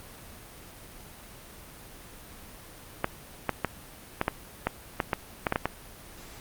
clicks, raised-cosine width 0.5 ms, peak -9 dBFS, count 12, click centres 3.044 / 3.493 / 3.647 / 4.214 / 4.281 / 4.67 / 5.002 / 5.132 / 5.468 / 5.524 / 5.559 / 5.656 s, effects pink hiss -47 dBFS RMS until 6.4 s + Opus 32 kbps

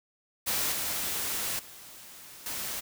white noise with level steps, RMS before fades -29 / -32 / -48 / -35 dBFS, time 0.46-2.81 s, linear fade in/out 20 ms, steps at 0.72 / 1.59 / 2.46 s, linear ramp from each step 2 ms, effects none

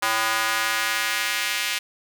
square tone with high-pass filter sweep, 111.7 Hz, A2, 27 cents sharp, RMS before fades -24 dBFS, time 0.02-1.79 s, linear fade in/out 10 ms, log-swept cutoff 1100 to 2400 Hz, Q 1.4, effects none

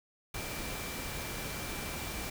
sine tone in noise, 2349 Hz, D7, in tune, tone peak -47 dBFS, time 0.34-2.3 s, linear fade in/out 5 ms, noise pink, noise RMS -39 dBFS, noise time 0.34-2.3 s, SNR -11 dB, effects none

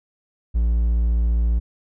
triangle tone, 57.4 Hz, A#1, 26 cents flat, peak -14 dBFS, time 0.54-1.6 s, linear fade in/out 20 ms, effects none

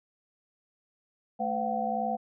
sine tone cluster, 218.7 / 507 / 700 / 762 Hz, A3 / B4 / F5 / G5, -10 / +45 / +4 / -49 cents, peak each -34 / -36 / -32 / -31 dBFS, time 1.39-2.17 s, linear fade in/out 20 ms, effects none

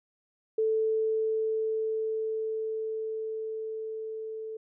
sine tone with level ramp, 440 Hz, A4, in tune, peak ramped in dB -23 to -35 dBFS, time 0.58-4.57 s, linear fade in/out 5 ms, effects none

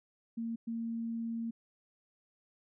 sine tone bursts at uneven times, 229.5 Hz, A#3, 27 cents flat, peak -34 dBFS, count 2, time 0.37-0.56 / 0.67-1.51 s, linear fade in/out 10 ms, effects none

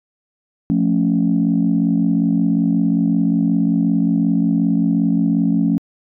sine chord, F augmented, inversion none, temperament equal, 174.61 / 220 / 277.2 Hz, F3 / A3 / C#4, 0 / 0 / 0 cents, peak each -17 dBFS, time 0.7-5.78 s, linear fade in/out 0 ms, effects tanh soft clip ceiling -6 dBFS

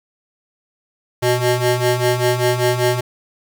20% pulse ring-modulated tone, 246.9 Hz, B3, in tune, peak -7 dBFS, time 1.22-3.01 s, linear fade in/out 10 ms, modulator 126 Hz, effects none

